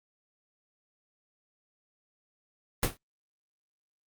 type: noise with exponential decay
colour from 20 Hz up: pink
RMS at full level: -21 dBFS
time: 2.83-2.97 s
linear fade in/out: 1 ms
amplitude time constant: 30 ms
effects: Opus 32 kbps